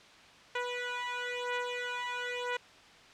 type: beating tone pair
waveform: 10% pulse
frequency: 490 / 491 Hz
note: B4 / B4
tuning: -14 / -10 cents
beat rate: 1 Hz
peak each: -28 dBFS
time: 0.55-2.57 s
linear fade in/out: 5 ms
effects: white hiss -55 dBFS RMS until 3.13 s + low-pass 4000 Hz 12 dB/octave